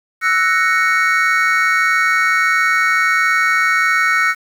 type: chord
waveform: triangle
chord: F# dominant seventh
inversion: third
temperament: equal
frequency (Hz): 1318.5 / 1480 / 1864.7 / 2217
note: E6 / F#6 / A#6 / C#7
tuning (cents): 0 / 0 / 0 / 0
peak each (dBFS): -16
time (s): 0.21-4.35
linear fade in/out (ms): 50
effects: 7-bit